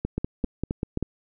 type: two click trains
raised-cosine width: 3 ms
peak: -13 / -13 dBFS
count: 6 / 4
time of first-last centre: 0.05-1.027 / 0.18-0.974 s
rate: 5.12 / 3.78 Hz
effects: none